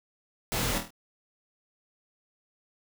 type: noise with echo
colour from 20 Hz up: pink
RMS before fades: -30 dBFS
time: 0.52-0.78 s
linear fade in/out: 0 ms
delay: 25 ms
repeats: 5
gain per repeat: -5 dB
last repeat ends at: 0.905 s
effects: none